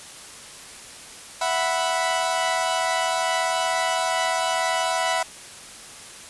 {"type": "chord", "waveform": "sawtooth", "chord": "E suspended second", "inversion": "none", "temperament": "equal", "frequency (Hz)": [659.3, 740, 987.8], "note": ["E5", "F#5", "B5"], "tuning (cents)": [0, 0, 0], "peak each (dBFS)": -22, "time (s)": [1.41, 5.23], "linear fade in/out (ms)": 5, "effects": ["white hiss -41 dBFS RMS until 6.29 s", "resampled to 24000 Hz"]}